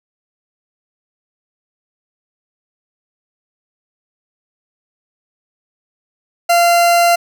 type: tone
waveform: 40% pulse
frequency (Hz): 690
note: F5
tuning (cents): -21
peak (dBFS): -8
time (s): 6.49-7.16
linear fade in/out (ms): 10
effects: none